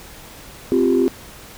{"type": "chord", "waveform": "sine", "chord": "C suspended fourth", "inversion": "none", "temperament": "just", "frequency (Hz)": [261.6, 348.8, 392.4], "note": ["C4", "F4", "G4"], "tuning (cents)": [0, -2, 2], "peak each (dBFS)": -17, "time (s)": [0.72, 1.08], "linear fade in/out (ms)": 0, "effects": ["tanh soft clip ceiling -6 dBFS", "pink hiss -40 dBFS RMS until 1.57 s"]}